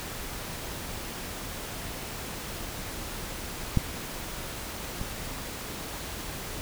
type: clicks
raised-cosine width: 5 ms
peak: -9 / -22 dBFS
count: 2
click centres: 3.773 / 5.014 s
effects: pink hiss -37 dBFS RMS until 6.61 s